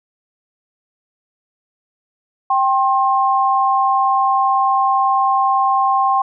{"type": "tone pair together", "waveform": "sine", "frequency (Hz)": [784, 1065.9], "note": ["G5", "C6"], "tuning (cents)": [0, 32], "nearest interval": "perfect fourth", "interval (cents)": 532, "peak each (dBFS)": -15, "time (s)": [2.5, 6.22], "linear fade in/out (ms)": 5, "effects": []}